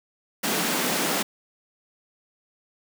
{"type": "high-pass noise", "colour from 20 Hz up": "pink", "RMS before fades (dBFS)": -25, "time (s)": [0.43, 1.23], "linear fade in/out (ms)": 10, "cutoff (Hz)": 170, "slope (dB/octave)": 48, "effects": []}